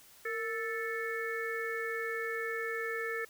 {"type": "harmonic tone with a mistuned harmonic", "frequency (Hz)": 440, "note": "A4", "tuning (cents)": 0, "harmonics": [1, 3, 4, 5], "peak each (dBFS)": [-37, -42, -37, -42], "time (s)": [0.25, 3.25], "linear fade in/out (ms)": 5, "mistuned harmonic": 1, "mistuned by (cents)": 75, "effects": ["white hiss -58 dBFS RMS until 3.29 s"]}